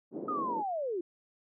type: band-pass noise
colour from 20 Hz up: pink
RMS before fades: -39 dBFS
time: 0.11-0.64 s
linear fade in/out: 50 ms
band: 240 to 510 Hz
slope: 24 dB/octave
type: linear sweep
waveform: sine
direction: down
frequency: 1271 to 329.7 Hz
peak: -31 dBFS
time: 0.28-1.01 s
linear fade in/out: 5 ms
effects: none